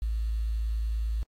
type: tone with quantisation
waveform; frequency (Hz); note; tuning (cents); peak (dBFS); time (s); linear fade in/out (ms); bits
sine; 55; A1; 0; -26; 0.02-1.23; 0; 9
effects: AAC 48 kbps